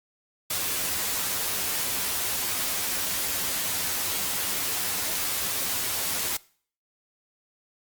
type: noise with comb filter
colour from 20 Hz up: white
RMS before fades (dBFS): -28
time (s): 0.5-6.37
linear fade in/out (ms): 5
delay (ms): 11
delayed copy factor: +0.6
effects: noise-tail reverb RT60 0.5 s tail -22 dB re dry + Opus 48 kbps